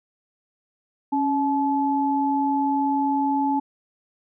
sine tone pair together, 276.7 / 860.9 Hz, C#4 / A5, -3 / -38 cents, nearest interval octave + minor sixth, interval 1965 cents, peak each -22 dBFS, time 1.12-3.6 s, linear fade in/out 10 ms, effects none

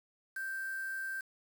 sine tone with quantisation, 1568 Hz, G6, in tune, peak -36 dBFS, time 0.36-1.21 s, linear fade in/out 5 ms, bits 8, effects none

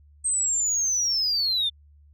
sine linear sweep, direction down, 8372 to 3520 Hz, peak -20 dBFS, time 0.24-1.7 s, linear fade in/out 20 ms, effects tanh soft clip ceiling -18 dBFS + added 73 Hz sine -51 dBFS peak until 2.13 s

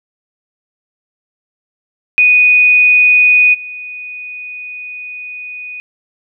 sine tone with level steps, 2480 Hz, D#7, 6 cents flat, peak -5 / -24 dBFS, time 2.18-5.8 s, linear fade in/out 0 ms, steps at 3.53 s, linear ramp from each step 20 ms, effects none

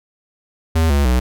square tone with pitch steps, 81 / 70.92 / 62.1 Hz, E2 / C#2 / B1, -30 / +40 / +10 cents, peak -13 dBFS, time 0.75-1.2 s, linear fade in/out 10 ms, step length 150 ms, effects none

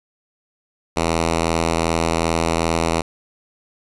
5% pulse tone, 82.6 Hz, E2, 4 cents sharp, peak -6 dBFS, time 0.96-3.02 s, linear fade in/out 10 ms, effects resampled to 24000 Hz

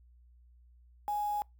sine tone with quantisation, 830.6 Hz, G#5, in tune, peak -30 dBFS, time 1.08-1.42 s, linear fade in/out 0 ms, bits 8, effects noise-tail reverb RT60 0.2 s tail -26 dB re dry + added 60 Hz sine -57 dBFS peak until 1.59 s

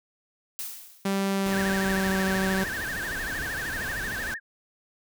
blue noise with exponential decay, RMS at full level -32 dBFS, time 0.59-1.28 s, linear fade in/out 0 ms, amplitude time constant 150 ms
sawtooth tone with pitch glide, 195.7 to 190.68 Hz, G3 to G3, -3 to -48 cents, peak -20 dBFS, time 1.05-2.64 s, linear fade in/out 5 ms, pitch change -45 cents, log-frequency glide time 1.31-2.23 s
pink noise, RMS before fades -36 dBFS, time 1.46-4.34 s, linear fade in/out 0 ms
sine tone with vibrato, 1682 Hz, G#6, 22 cents sharp, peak -30 dBFS, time 1.5-4.4 s, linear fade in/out 50 ms, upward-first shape sine, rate 13 Hz, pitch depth 170 cents each way
effects none

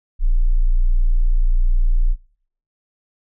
sine tone, 29.37 Hz, A#0, 14 cents sharp, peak -12 dBFS, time 0.19-2.16 s, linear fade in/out 50 ms, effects noise-tail reverb RT60 0.6 s tail -19 dB re dry

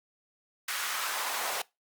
pink noise with high-pass filter sweep, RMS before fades -33 dBFS, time 0.68-1.62 s, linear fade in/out 5 ms, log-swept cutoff 1500 to 700 Hz, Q 1.6, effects noise-tail reverb RT60 0.2 s tail -21 dB re dry + Opus 48 kbps

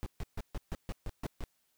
brown noise bursts, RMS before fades -36 dBFS, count 9, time 0.03-1.438 s, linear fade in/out 0 ms, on 32 ms, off 140 ms, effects white hiss -75 dBFS RMS until 1.77 s

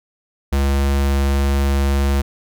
square tone, 69.3 Hz, C#2, in tune, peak -15 dBFS, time 0.52-2.22 s, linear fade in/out 10 ms, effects none

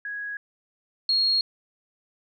sine tone pair in turn, 1661.2 / 4284 Hz, G#6 / C8, 0 / +40 cents, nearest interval octave + major third, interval 1640 cents, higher second, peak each -30 / -19 dBFS, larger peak second, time 0.05-0.37 / 1.09-1.41 s, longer neither, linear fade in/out 2 ms, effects none

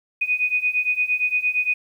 sine beating tone pair, 2482 / 2490.7 Hz, D#7 / D#7, -5 / +1 cents, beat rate 8.7 Hz, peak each -23 / -21 dBFS, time 0.21-1.74 s, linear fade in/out 10 ms, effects 9-bit

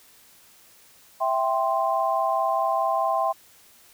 sine chord, C major, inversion first, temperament equal, 659.3 / 784 / 1046.5 Hz, E5 / G5 / C6, 0 / 0 / 0 cents, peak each -25 dBFS, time 1.2-3.33 s, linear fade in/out 20 ms, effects white hiss -54 dBFS RMS until 3.93 s

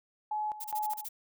sine tone with tremolo, 850 Hz, G#5, 40 cents sharp, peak -30 dBFS, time 0.31-1.05 s, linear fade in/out 5 ms, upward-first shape square, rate 2.4 Hz, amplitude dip 75%
violet noise bursts, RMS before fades -39 dBFS, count 7, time 0.6-1.089 s, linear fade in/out 10 ms, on 45 ms, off 29 ms
effects none

